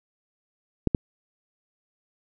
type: clicks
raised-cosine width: 3 ms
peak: -7 dBFS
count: 2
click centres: 0.873 / 0.948 s
effects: none